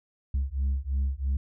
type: beating tone pair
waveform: sine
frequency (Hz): 66.4 / 69.4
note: C2 / C#2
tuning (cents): +26 / +3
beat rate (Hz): 3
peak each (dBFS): -26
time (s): 0.34-1.37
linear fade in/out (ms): 5
effects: tanh soft clip ceiling -22 dBFS